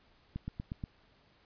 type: click train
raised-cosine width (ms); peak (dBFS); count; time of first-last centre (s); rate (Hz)
5; -25; 5; 0.36-0.838; 8.36
effects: pink hiss -66 dBFS RMS until 1.45 s + resampled to 11025 Hz